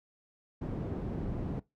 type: low-pass noise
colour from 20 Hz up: white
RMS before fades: -36 dBFS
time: 0.61-1.6 s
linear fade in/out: 10 ms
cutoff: 260 Hz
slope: 12 dB/octave
effects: noise-tail reverb RT60 0.2 s tail -20 dB re dry